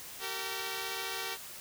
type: tone pair together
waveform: 5% pulse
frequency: 384.4 / 458.3 Hz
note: G4 / A#4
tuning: -34 / -29 cents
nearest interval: minor third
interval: 305 cents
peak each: -27 dBFS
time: 0.19-1.38 s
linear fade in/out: 50 ms
effects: white hiss -46 dBFS RMS until 1.6 s